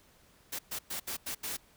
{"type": "noise bursts at uneven times", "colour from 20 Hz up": "white", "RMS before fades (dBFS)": -37, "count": 6, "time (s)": [[0.52, 0.59], [0.71, 0.79], [0.9, 1], [1.07, 1.17], [1.26, 1.35], [1.43, 1.57]], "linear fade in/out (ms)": 10, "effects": ["pink hiss -63 dBFS RMS until 1.76 s"]}